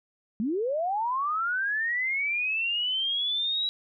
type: linear sweep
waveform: sine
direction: up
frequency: 198.6 to 3902 Hz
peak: -25 dBFS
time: 0.4-3.69 s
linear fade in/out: 0 ms
effects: none